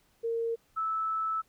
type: tone pair in turn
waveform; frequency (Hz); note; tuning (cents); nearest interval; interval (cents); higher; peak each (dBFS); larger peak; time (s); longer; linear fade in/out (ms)
sine; 460 / 1310.1; A#4 / E6; -23 / -11; octave + tritone; 1812; second; -28; neither; 0.23-0.56 / 0.76-1.42; second; 20
effects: pink hiss -68 dBFS RMS until 1.48 s